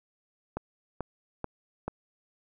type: click train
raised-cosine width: 1 ms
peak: -18 dBFS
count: 4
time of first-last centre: 0.57-1.88 s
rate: 2.29 Hz
effects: none